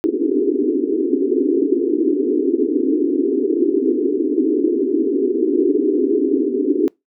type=band-pass noise; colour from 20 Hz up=pink; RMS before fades=-17 dBFS; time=0.04-6.88 s; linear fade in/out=0 ms; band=260 to 430 Hz; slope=96 dB/octave; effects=noise-tail reverb RT60 0.2 s tail -26 dB re dry